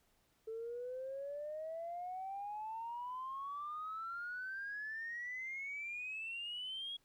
sine exponential sweep, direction up, 440 to 3331 Hz, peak -40 dBFS, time 0.47-6.97 s, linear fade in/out 10 ms, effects tanh soft clip ceiling -36 dBFS + pink hiss -75 dBFS RMS until 7.04 s

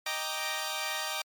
10% pulse chord, Eb major seventh, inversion none, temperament equal, 622.3 / 784 / 932.3 / 1174.7 Hz, Eb5 / G5 / Bb5 / D6, 0 / 0 / 0 / 0 cents, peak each -29 dBFS, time 0.06-1.22 s, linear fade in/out 5 ms, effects MP3 96 kbps

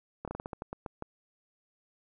slowing click train, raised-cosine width 1 ms, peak -23 dBFS, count 11, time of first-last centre 0.25-1.024 s, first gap 27 ms, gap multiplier 1.22, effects none

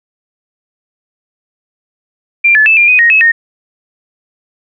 sine tone with pitch steps, 2377 / 1728 / 2629 / 2401 / 2497 / 1871 / 2581 / 1847 Hz, D7 / A6 / E7 / D7 / D#7 / A#6 / E7 / A#6, +20 / -32 / -5 / +38 / +6 / +6 / -37 / -16 cents, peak -4 dBFS, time 2.44-3.32 s, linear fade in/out 10 ms, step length 110 ms, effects none

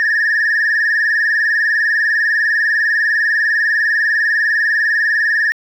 sine tone with vibrato, 1760 Hz, A6, in tune, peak -10 dBFS, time 0-5.52 s, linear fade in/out 0 ms, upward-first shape sine, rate 20 Hz, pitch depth 100 cents each way, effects tanh soft clip ceiling -10 dBFS + 8-bit

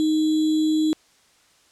sine tone with sample-and-hold, 311.1 Hz, D#4, in tune, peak -17 dBFS, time 0-0.93 s, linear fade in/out 0 ms, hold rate 3675 Hz, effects white hiss -58 dBFS RMS until 1.71 s + low-pass 8000 Hz 12 dB/octave

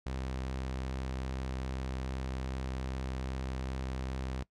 sawtooth tone with vibrato, 65.2 Hz, C2, 5 cents flat, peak -31 dBFS, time 0.06-4.43 s, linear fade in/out 5 ms, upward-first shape sine, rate 2.5 Hz, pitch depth 8 cents each way, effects noise-tail reverb RT60 0.1 s tail -21 dB re dry + low-pass 7000 Hz 12 dB/octave

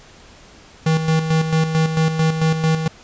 square tone with tremolo, 159.7 Hz, D#3, 45 cents sharp, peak -14 dBFS, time 0.86-2.88 s, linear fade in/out 5 ms, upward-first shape square, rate 4.5 Hz, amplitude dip 55%, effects pink hiss -45 dBFS RMS until 3.03 s + resampled to 16000 Hz

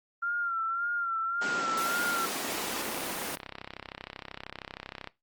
sine tone with vibrato, 1376 Hz, F6, 26 cents flat, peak -28 dBFS, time 0.22-2.26 s, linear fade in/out 10 ms, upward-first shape sine, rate 1.8 Hz, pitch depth 55 cents each way
pink high-pass noise, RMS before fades -34 dBFS, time 1.41-3.36 s, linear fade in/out 10 ms, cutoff 220 Hz, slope 24 dB/octave
click train, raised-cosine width 0.3 ms, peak -22 dBFS, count 86, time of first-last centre 2.49-5.074 s, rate 32.9 Hz
effects noise-tail reverb RT60 0.2 s tail -18 dB re dry + Opus 24 kbps

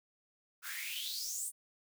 white noise with high-pass filter sweep, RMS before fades -40 dBFS, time 0.62-1.52 s, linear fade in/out 50 ms, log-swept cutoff 1400 to 9400 Hz, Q 6.9, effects none

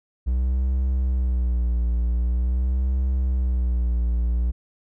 triangle tone with vibrato, 61.74 Hz, B1, in tune, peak -17 dBFS, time 0.26-4.52 s, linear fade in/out 20 ms, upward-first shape sine, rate 0.45 Hz, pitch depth 83 cents each way, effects none

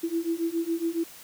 sine beating tone pair, 329.1 / 336.3 Hz, E4 / E4, -3 / +35 cents, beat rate 7.2 Hz, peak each -29 / -28 dBFS, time 0.03-1.04 s, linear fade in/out 10 ms, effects white hiss -47 dBFS RMS until 1.23 s + high-pass 60 Hz 12 dB/octave

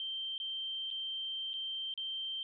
sine tone with dropouts, 3136 Hz, G7, in tune, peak -36 dBFS, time 0-2.43 s, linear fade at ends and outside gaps 1 ms, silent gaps 0.38-0.4 / 0.904-0.911 / 1.533-1.539 / 1.939-1.976 s, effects none

